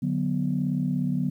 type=chord; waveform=sine; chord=B minor; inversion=first; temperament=just; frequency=148.16 / 185.21 / 246.9 Hz; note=D3 / F#3 / B3; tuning=+16 / +2 / 0 cents; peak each=-27 dBFS; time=0.02-1.3 s; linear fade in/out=10 ms; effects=tanh soft clip ceiling -14 dBFS + 10-bit